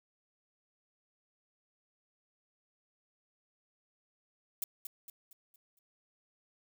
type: noise with echo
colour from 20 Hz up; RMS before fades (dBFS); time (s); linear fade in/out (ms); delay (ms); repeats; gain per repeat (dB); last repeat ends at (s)
violet; -35; 4.62-4.64; 2; 230; 5; -7; 5.79
effects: none